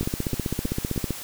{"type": "two click trains", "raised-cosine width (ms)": 3, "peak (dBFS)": [-17, -12], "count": [4, 18], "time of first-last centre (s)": [[0.03, 0.962], [0.01, 1.107]], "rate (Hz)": [3.22, 15.5], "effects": ["white hiss -37 dBFS RMS until 1.23 s"]}